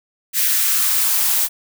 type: noise with high-pass filter sweep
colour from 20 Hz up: blue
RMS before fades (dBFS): -17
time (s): 0.33-1.49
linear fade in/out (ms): 50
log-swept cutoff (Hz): 1800 to 640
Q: 1.6
effects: none